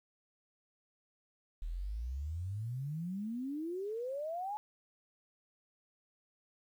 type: exponential sweep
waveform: sine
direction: up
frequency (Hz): 38.2 to 862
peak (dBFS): -36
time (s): 1.62-4.57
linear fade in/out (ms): 0
effects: 11-bit